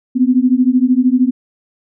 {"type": "beating tone pair", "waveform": "sine", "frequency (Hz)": [246.9, 259.9], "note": ["B3", "C4"], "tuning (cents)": [0, -11], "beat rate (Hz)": 13, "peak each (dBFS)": -12, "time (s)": [0.15, 1.31], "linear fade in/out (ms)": 20, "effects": []}